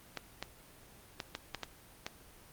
clicks, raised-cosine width 0.2 ms, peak -19 dBFS, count 7, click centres 0.173 / 0.426 / 1.202 / 1.351 / 1.547 / 1.633 / 2.065 s, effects pink hiss -57 dBFS RMS until 2.52 s + Opus 24 kbps

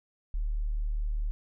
sine tone, 37.59 Hz, D1, 41 cents sharp, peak -27 dBFS, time 0.34-1.31 s, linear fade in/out 0 ms, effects none

